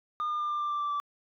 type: tone with pitch steps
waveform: sine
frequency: 1215 / 1207.3 / 1199.7 / 1192.1 / 1184.5 / 1177 / 1169.6 / 1162.1 Hz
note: D#6 / D6 / D6 / D6 / D6 / D6 / D6 / D6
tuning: -42 / +47 / +37 / +26 / +14 / +3 / -7 / -19 cents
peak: -26 dBFS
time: 0.2-1 s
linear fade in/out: 0 ms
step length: 100 ms
effects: tanh soft clip ceiling -27 dBFS